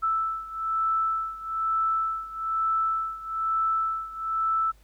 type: beating tone pair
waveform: sine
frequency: 1318.5 / 1319.6 Hz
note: E6 / E6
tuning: 0 / +1 cents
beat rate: 1.1 Hz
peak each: -26 / -29 dBFS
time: 0.02-4.72 s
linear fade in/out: 20 ms
effects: added 50 Hz sine -53 dBFS peak until 4.83 s + pink hiss -63 dBFS RMS until 4.83 s